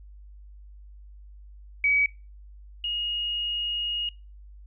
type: tone pair in turn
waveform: sine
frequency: 2272 / 2870 Hz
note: C#7 / F7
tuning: +42 / +47 cents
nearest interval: major third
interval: 405 cents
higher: second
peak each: -19 / -26 dBFS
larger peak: first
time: 1.84-2.06 / 2.84-4.09 s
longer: second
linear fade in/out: 2 ms
effects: noise-tail reverb RT60 0.3 s tail -22 dB re dry + added 50 Hz sine -44 dBFS peak until 4.66 s